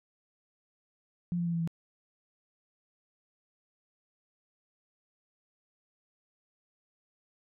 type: tone with pitch steps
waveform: sine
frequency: 174.61 / 172.21 / 169.84 / 167.5 / 165.19 Hz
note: F3 / F3 / F3 / E3 / E3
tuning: 0 / -24 / -48 / +28 / +4 cents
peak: -28 dBFS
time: 1.32-1.675 s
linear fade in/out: 0 ms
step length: 71 ms
effects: none